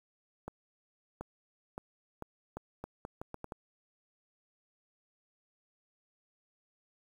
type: accelerating click train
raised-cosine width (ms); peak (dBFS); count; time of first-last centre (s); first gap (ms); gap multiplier
1; -26; 11; 0.48-3.522; 730; 0.78
effects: 9-bit